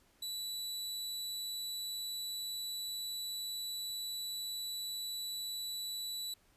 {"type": "tone", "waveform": "sawtooth", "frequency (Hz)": 3951, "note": "B7", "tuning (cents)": 0, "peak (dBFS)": -35, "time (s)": [0.22, 6.34], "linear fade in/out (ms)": 5, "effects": ["pink hiss -69 dBFS RMS until 6.56 s", "resampled to 32000 Hz"]}